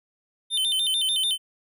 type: tone with vibrato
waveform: square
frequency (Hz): 3322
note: G#7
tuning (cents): 0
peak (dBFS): -22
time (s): 0.5-1.38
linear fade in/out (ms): 50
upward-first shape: square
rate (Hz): 6.8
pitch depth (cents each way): 140
effects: none

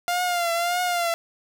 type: tone with vibrato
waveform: sawtooth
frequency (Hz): 698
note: F5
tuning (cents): -1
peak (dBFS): -18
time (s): 0.08-1.14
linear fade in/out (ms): 0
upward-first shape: triangle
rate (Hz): 1.7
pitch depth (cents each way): 66
effects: none

